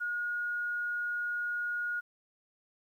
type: tone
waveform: sine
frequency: 1440 Hz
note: F#6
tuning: 47 cents flat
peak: -31 dBFS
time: 0-2.01 s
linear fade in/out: 20 ms
effects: 11-bit